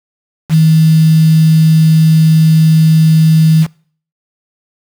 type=tone with quantisation; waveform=sine; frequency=159.2 Hz; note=D#3; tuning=40 cents sharp; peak=-4 dBFS; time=0.49-3.67 s; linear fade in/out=50 ms; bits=4; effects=noise-tail reverb RT60 0.5 s tail -24 dB re dry